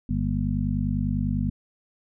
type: harmonic tone with a mistuned harmonic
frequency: 50 Hz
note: G1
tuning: 35 cents sharp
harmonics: 1 / 2 / 3 / 4 / 5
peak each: -29 / -29 / -29 / -29 / -29 dBFS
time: 0.09-1.5 s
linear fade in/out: 5 ms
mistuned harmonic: 5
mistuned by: -70 cents
effects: none